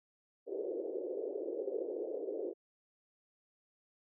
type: band-pass noise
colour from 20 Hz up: white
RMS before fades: -39 dBFS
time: 0.46-2.54 s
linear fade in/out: 50 ms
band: 350 to 510 Hz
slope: 48 dB/octave
effects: none